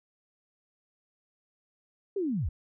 sine linear sweep, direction down, 415.3 to 51.8 Hz, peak -27 dBFS, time 2.16-2.49 s, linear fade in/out 5 ms, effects none

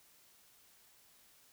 silence, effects white hiss -65 dBFS RMS until 1.52 s

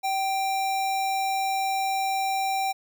sine tone with sample-and-hold, 774 Hz, G5, 22 cents flat, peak -23 dBFS, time 0.03-2.73 s, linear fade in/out 20 ms, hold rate 3150 Hz, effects none

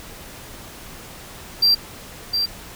triangle tone with echo, 4715 Hz, D8, 6 cents sharp, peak -11 dBFS, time 1.62-1.75 s, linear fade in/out 10 ms, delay 710 ms, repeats 1, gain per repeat -6 dB, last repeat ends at 2.46 s, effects pink hiss -39 dBFS RMS until 2.75 s

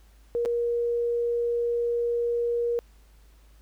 sine tone with dropouts, 473.7 Hz, A#4, 28 cents sharp, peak -23 dBFS, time 0.35-2.79 s, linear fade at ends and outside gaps 0 ms, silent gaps 0.451-0.458 s, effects added 52 Hz sine -52 dBFS peak until 3.61 s + pink hiss -63 dBFS RMS until 3.61 s

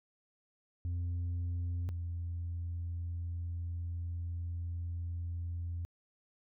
sine tone pair in turn, 87.31 / 85.71 Hz, F2 / F2, 0 / -32 cents, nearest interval unison, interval 32 cents, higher first, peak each -30 / -34 dBFS, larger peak first, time 0.85-1.89 / 1.89-5.85 s, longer second, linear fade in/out 0 ms, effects tanh soft clip ceiling -32 dBFS

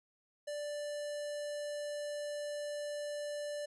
square tone with notch filter, 587.3 Hz, D5, in tune, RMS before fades -40 dBFS, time 0.47-3.66 s, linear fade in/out 10 ms, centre 2300 Hz, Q 1.5, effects resampled to 24000 Hz

